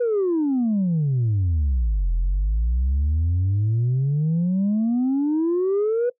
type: exponential two-way sweep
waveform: sine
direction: down then up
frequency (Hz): 496.4 to 41.2 to 496.4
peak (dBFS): -16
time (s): 0-6.1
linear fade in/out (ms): 10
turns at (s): 2.13
effects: noise-tail reverb RT60 0.1 s tail -21 dB re dry + tanh soft clip ceiling -16 dBFS